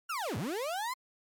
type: linear two-way sweep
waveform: 35% pulse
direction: down then up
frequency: 1446 to 90.7 to 1060 Hz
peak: -31 dBFS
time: 0.09-0.94 s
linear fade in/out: 10 ms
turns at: 0.37 s
effects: MP3 96 kbps